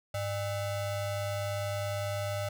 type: ring-modulated tone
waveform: square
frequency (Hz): 351.8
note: F4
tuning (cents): +13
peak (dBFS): -29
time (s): 0.14-2.49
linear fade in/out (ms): 5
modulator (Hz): 250
effects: none